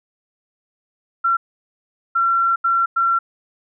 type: tone bursts at uneven times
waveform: sine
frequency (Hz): 1361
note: F6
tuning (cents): -45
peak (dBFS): -14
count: 4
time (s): 1.24-1.37 / 2.15-2.56 / 2.64-2.86 / 2.96-3.19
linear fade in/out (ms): 10
effects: none